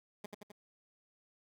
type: tone with echo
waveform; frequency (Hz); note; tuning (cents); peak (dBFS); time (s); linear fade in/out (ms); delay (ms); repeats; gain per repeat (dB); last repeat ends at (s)
15% pulse; 207; G#3; -5; -35; 0.24-0.26; 5; 86; 3; -3; 0.518
effects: none